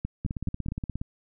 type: two click trains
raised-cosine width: 5 ms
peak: -19 / -17 dBFS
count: 14 / 4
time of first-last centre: 0.25-1.015 / 0.05-0.686 s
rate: 17 / 4.72 Hz
effects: none